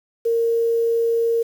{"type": "tone with quantisation", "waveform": "sine", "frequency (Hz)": 461.6, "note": "A#4", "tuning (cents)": -17, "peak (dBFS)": -16, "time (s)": [0.25, 1.43], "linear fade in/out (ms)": 10, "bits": 7, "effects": []}